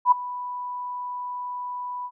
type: tone with ADSR envelope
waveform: sine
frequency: 987.8 Hz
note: B5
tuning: in tune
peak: -10 dBFS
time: 0.05-2.11 s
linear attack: 65 ms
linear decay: 12 ms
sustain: -19 dB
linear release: 57 ms
effects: none